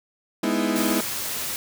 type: chord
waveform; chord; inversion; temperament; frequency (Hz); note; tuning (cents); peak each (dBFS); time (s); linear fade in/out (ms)
35% pulse; E major seventh; first; equal; 207.7 / 246.9 / 311.1 / 329.6; G#3 / B3 / D#4 / E4; 0 / 0 / 0 / 0; -25; 0.43-1.01; 5
type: noise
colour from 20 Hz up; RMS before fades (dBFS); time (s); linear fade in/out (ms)
white; -29; 0.76-1.56; 0
effects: none